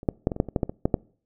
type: clicks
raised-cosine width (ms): 2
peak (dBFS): -26 / -7 / -7 / -15 / -20 / -6 / -21 / -9 / -9 / -18 / -7 / -6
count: 12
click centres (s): 0.031 / 0.088 / 0.271 / 0.318 / 0.364 / 0.401 / 0.487 / 0.562 / 0.632 / 0.695 / 0.855 / 0.942
effects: noise-tail reverb RT60 0.5 s tail -25 dB re dry